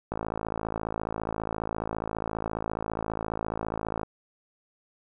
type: click train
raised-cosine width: 1 ms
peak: -16 dBFS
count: 215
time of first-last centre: 0.12-4.032 s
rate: 54.7 Hz
effects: none